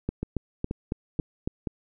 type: two click trains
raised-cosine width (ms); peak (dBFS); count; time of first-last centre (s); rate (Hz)
3; -16 / -14; 4 / 6; 0.23-1.672 / 0.09-1.475; 2.08 / 3.61
effects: none